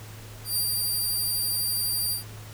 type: tone with ADSR envelope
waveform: 10% pulse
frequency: 4728 Hz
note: D8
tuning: 11 cents sharp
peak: -16 dBFS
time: 0.44-2.24 s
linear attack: 130 ms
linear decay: 85 ms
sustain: -2 dB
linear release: 120 ms
effects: added 107 Hz sine -41 dBFS peak until 2.53 s + pink hiss -46 dBFS RMS until 2.53 s